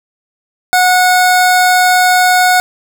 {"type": "tone", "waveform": "25% pulse", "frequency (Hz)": 731, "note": "F#5", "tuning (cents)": -21, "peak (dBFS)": -3, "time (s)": [0.73, 2.6], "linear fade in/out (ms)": 0, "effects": []}